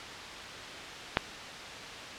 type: click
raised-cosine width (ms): 0.3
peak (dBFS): -6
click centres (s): 1.171
effects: white hiss -41 dBFS RMS until 2.18 s + low-pass 4000 Hz 12 dB/octave

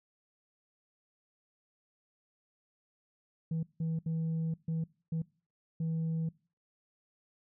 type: tone bursts at uneven times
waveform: sine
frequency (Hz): 162.2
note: E3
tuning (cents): -28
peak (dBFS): -28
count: 6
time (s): 3.51-3.63 / 3.8-3.99 / 4.06-4.54 / 4.68-4.84 / 5.12-5.22 / 5.8-6.29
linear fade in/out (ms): 5
effects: noise-tail reverb RT60 0.4 s tail -24 dB re dry + tanh soft clip ceiling -29 dBFS

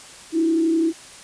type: tone with frequency modulation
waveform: sine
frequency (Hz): 327.1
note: E4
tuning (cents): -13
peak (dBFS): -16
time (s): 0.32-0.93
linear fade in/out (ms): 50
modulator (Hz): 31.8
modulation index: 0.44
effects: white hiss -42 dBFS RMS until 1.23 s + resampled to 22050 Hz

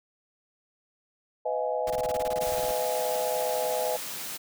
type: chord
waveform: sine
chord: F half-diminished seventh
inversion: second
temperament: just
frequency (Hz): 502.9 / 628.6 / 698.5 / 838.1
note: Cb5 / Eb5 / F5 / Ab5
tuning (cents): +31 / +18 / 0 / +16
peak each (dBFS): -30 / -30 / -35 / -33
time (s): 1.45-3.97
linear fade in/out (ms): 10
type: noise bursts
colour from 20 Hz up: pink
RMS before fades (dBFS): -38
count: 16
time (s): 1.87-2.712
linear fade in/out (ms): 2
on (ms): 32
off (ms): 22
type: high-pass noise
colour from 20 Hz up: white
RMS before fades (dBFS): -36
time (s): 2.4-4.38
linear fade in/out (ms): 20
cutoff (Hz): 120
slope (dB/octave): 96
effects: none

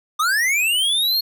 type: linear sweep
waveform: square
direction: up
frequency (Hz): 1179 to 4350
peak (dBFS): -17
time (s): 0.19-1.21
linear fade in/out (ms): 10
effects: none

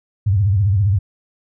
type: tone with vibrato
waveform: sine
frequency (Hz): 99.2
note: G2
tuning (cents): +21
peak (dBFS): -12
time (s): 0.26-0.99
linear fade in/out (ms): 10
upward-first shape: sine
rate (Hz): 15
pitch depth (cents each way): 160
effects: none

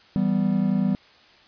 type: chord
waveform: triangle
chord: E minor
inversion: none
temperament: equal with one note detuned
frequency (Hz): 164.81 / 194.87 / 246.9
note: E3 / G3 / B3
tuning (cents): 0 / -10 / 0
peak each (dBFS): -25 / -19 / -24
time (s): 0.16-0.95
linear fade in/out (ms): 0
effects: white hiss -53 dBFS RMS until 1.47 s + resampled to 11025 Hz

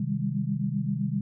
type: chord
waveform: sine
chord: Ab major seventh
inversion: first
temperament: equal with one note detuned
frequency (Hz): 130.81 / 155.56 / 196 / 203.7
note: C3 / Eb3 / G3 / Ab3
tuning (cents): 0 / 0 / 0 / -33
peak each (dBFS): -31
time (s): 0-1.21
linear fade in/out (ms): 5
effects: none

